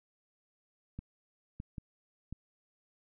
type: clicks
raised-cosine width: 5 ms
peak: -28 dBFS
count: 4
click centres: 0.99 / 1.601 / 1.782 / 2.326 s
effects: none